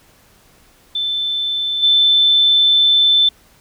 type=tone with level steps; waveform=sine; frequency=3531 Hz; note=A7; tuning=5 cents sharp; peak=-17 / -9 dBFS; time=0.95-3.29 s; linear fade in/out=5 ms; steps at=1.82 s; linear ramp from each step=20 ms; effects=pink hiss -51 dBFS RMS until 3.6 s